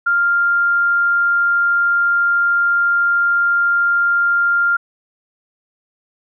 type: tone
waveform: sine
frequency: 1396.9 Hz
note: F6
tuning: in tune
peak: -12 dBFS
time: 0.06-4.77 s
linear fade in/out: 10 ms
effects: none